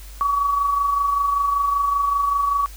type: tone with amplitude modulation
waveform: sine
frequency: 1134 Hz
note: C#6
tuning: 39 cents sharp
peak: -15 dBFS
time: 0.21-2.66 s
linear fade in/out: 0 ms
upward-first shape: sine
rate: 25.2 Hz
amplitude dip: 45%
effects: added 50 Hz sine -36 dBFS peak until 2.76 s + white hiss -45 dBFS RMS until 2.76 s